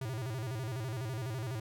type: tone with vibrato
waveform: square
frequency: 120.3 Hz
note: B2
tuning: 45 cents flat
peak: -36 dBFS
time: 0.01-1.6 s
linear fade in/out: 5 ms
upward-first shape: square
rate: 12 Hz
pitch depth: 170 cents each way
effects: none